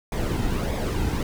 brown noise with flanger, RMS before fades -25 dBFS, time 0.12-1.23 s, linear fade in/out 2 ms, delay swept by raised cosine 0.69 to 1.79 ms, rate 1.6 Hz, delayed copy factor -0.55, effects none

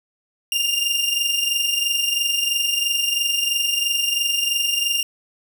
sawtooth tone pair together, 2794 / 2817 Hz, F7 / F7, 0 / +14 cents, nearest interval unison, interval 14 cents, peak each -18 / -19 dBFS, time 0.52-5.03 s, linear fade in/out 2 ms, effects none

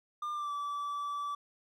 triangle tone with pitch glide, 1200 to 1156.4 Hz, D6 to D6, +37 to -27 cents, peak -32 dBFS, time 0.22-1.35 s, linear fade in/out 5 ms, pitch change -64 cents, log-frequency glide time 0.33-0.52 s, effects none

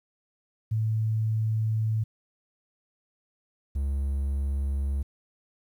sine / triangle tone pair in turn, 110 / 69.17 Hz, A2 / C#2, 0 / -3 cents, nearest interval minor sixth, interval 803 cents, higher first, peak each -23 / -23 dBFS, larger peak neither, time 0.71-2.04 / 3.75-5.03 s, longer first, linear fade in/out 10 ms, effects 10-bit

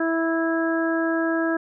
harmonic tone, 328.1 Hz, E4, 8 cents flat, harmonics 1 / 2 / 3 / 4 / 5, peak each -22 / -27 / -35 / -32 / -28 dBFS, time 0-1.57 s, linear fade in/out 5 ms, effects none

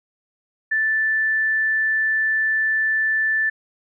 sine tone, 1760 Hz, A6, in tune, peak -17 dBFS, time 0.71-3.5 s, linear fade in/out 10 ms, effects none

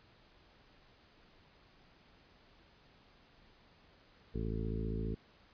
harmonic tone with a mistuned harmonic, 55 Hz, A1, in tune, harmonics 1 / 2 / 3 / 4 / 5 / 6 / 7 / 8, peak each -38 / -41 / -43 / -43 / -48 / -49 / -47 / -46 dBFS, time 4.34-5.15 s, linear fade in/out 10 ms, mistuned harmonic 1, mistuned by -23 cents, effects pink hiss -64 dBFS RMS until 5.53 s + resampled to 11025 Hz

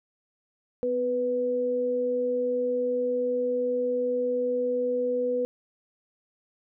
sine tone pair together, 251.3 / 493.9 Hz, B3 / B4, +30 / 0 cents, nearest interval octave, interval 1170 cents, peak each -33 / -24 dBFS, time 0.83-5.45 s, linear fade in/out 0 ms, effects none

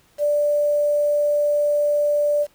sine tone with quantisation, 587.3 Hz, D5, in tune, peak -16 dBFS, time 0.18-2.47 s, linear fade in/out 50 ms, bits 7, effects pink hiss -58 dBFS RMS until 2.54 s

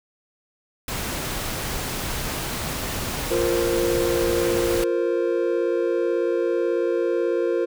pink noise, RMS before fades -28 dBFS, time 0.88-4.84 s, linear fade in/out 2 ms
triangle chord, F suspended fourth, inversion none, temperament just, 349.2 / 465.6 / 523.8 Hz, F4 / Bb4 / C5, 0 / -2 / +2 cents, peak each -21 / -22 / -24 dBFS, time 3.3-7.66 s, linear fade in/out 20 ms
effects none

